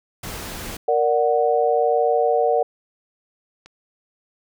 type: noise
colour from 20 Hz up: pink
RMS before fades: -32 dBFS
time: 0.23-0.77 s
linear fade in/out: 5 ms
type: chord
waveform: sine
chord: Bb augmented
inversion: none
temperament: equal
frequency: 466.2 / 587.3 / 740 Hz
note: Bb4 / D5 / F#5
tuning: 0 / 0 / 0 cents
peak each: -19 / -21 / -20 dBFS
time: 0.88-2.63 s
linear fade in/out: 5 ms
type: click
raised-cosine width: 0.2 ms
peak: -26 dBFS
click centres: 3.66 s
effects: none